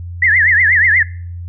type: tone with vibrato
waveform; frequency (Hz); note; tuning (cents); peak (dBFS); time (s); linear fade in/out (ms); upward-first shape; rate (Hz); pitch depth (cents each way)
sine; 1876; A#6; +11; -8; 0.22-1.03; 5; triangle; 8.3; 230
effects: noise-tail reverb RT60 0.5 s tail -21 dB re dry + added 87 Hz sine -24 dBFS peak until 1.48 s